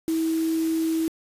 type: tone in noise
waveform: sine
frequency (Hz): 323.5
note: E4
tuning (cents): -32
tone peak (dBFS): -21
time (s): 0.08-1.08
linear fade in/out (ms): 0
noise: white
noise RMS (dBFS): -39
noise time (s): 0.08-1.08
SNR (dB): +15
effects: resampled to 32000 Hz